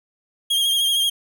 45% pulse tone with vibrato, 3235 Hz, G#7, 46 cents flat, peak -17 dBFS, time 0.5-1.1 s, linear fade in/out 10 ms, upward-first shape sine, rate 13 Hz, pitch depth 39 cents each way, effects none

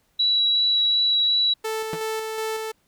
sine tone with vibrato, 3912 Hz, B7, 17 cents flat, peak -17 dBFS, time 0.19-1.54 s, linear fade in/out 10 ms, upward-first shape triangle, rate 2.7 Hz, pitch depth 10 cents each way
sawtooth tone with tremolo, 440 Hz, A4, in tune, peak -21 dBFS, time 1.64-2.72 s, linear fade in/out 10 ms, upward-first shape square, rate 2.7 Hz, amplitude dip 30%
sawtooth tone with exponential decay, 164.81 Hz, E3, in tune, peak -21 dBFS, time 1.93-2.01 s, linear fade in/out 2 ms, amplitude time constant 17 ms
effects pink hiss -66 dBFS RMS until 2.87 s

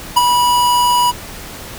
square tone with ADSR envelope, 976 Hz, B5, 21 cents flat, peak -6 dBFS, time 0.16-1.12 s, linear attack 13 ms, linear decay 23 ms, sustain -5 dB, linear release 24 ms, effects pink hiss -31 dBFS RMS until 1.78 s

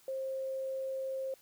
sine tone, 531 Hz, C5, 25 cents sharp, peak -34 dBFS, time 0.08-1.34 s, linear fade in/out 2 ms, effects white hiss -63 dBFS RMS until 1.41 s

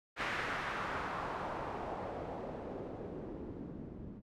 white noise with low-pass filter sweep, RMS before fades -41 dBFS, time 0.16-4.22 s, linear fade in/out 50 ms, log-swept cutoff 2000 to 220 Hz, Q 1.5, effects none

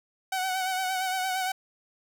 sawtooth tone with vibrato, 750 Hz, F#5, 23 cents sharp, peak -23 dBFS, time 0.32-1.52 s, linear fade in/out 5 ms, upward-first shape sine, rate 8.7 Hz, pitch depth 37 cents each way, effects none

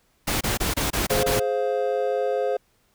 pink noise bursts, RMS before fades -24 dBFS, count 7, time 0.27-1.4 s, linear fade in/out 10 ms, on 140 ms, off 25 ms
triangle chord, F minor, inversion first, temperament just, 419.1 / 523.8 / 698.5 Hz, Ab4 / C5 / F5, +16 / +2 / 0 cents, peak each -24 / -22 / -27 dBFS, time 1.1-2.57 s, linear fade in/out 5 ms
effects pink hiss -65 dBFS RMS until 2.94 s

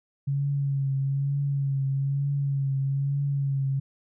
sine tone with vibrato, 138.59 Hz, C#3, in tune, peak -23 dBFS, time 0.27-3.8 s, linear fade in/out 10 ms, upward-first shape triangle, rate 1.1 Hz, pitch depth 40 cents each way, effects none

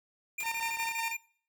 square tone bursts, 2400 Hz, D7, 37 cents sharp, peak -34 dBFS, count 10, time 0.38-1.168 s, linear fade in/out 5 ms, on 59 ms, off 22 ms
white noise with exponential decay, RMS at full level -39 dBFS, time 0.4-0.52 s, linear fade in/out 2 ms, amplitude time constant 24 ms
sawtooth tone with tremolo, 912 Hz, A#5, 38 cents flat, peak -28 dBFS, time 0.42-1.16 s, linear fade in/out 50 ms, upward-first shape square, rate 5.3 Hz, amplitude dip 45%
click train, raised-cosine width 0.3 ms, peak -33 dBFS, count 18, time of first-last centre 0.43-0.913 s, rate 35.2 Hz
effects noise-tail reverb RT60 0.5 s tail -20 dB re dry

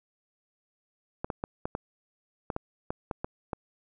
clicks, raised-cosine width 1 ms, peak -17 dBFS, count 11, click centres 1.245 / 1.302 / 1.439 / 1.655 / 1.751 / 2.502 / 2.564 / 2.905 / 3.112 / 3.245 / 3.532 s, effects none

